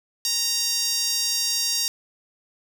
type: tone with high-pass filter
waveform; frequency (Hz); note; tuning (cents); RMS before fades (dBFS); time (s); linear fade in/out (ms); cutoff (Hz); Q
sawtooth; 932.3; A#5; 0; -24; 0.25-1.88; 0; 5100; 2.9
effects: none